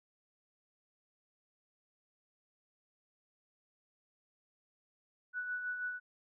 sine tone with tremolo, 1480 Hz, F#6, in tune, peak -34 dBFS, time 5.33-6 s, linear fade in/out 50 ms, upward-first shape sine, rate 6.2 Hz, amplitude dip 45%, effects none

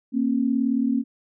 sine tone pair together, 233.1 / 271.4 Hz, A#3 / C#4, 0 / -36 cents, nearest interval minor third, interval 264 cents, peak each -22 dBFS, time 0.12-1.04 s, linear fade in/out 50 ms, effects none

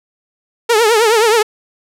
sawtooth tone with vibrato, 446.6 Hz, A4, 26 cents sharp, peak -5 dBFS, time 0.69-1.43 s, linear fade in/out 10 ms, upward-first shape triangle, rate 9.5 Hz, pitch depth 140 cents each way, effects low-pass 12000 Hz 12 dB/octave

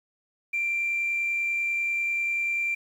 sine tone with amplitude modulation, 2363 Hz, D7, 10 cents sharp, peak -22 dBFS, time 0.53-2.75 s, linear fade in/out 10 ms, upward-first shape sine, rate 70.2 Hz, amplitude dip 25%, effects tanh soft clip ceiling -20 dBFS + 9-bit

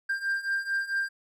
triangle beating tone pair, 1587 / 1591.5 Hz, G6 / G6, +21 / +26 cents, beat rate 4.5 Hz, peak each -30 / -27 dBFS, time 0.09-1.09 s, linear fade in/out 10 ms, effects none

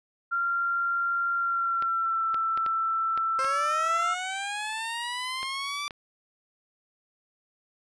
sine tone with pitch glide, 1383 to 1332 Hz, F6 to E6, -17 to +18 cents, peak -24 dBFS, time 0.31-4.15 s, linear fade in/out 20 ms, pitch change -65 cents, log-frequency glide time 1.36-2.28 s
clicks, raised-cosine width 0.3 ms, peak -21 dBFS, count 8, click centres 1.824 / 2.344 / 2.575 / 2.663 / 3.176 / 3.446 / 5.43 / 5.908 s
15% pulse linear sweep, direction up, 523.3 to 1174.7 Hz, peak -24 dBFS, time 3.39-5.88 s, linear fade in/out 0 ms
effects resampled to 22050 Hz

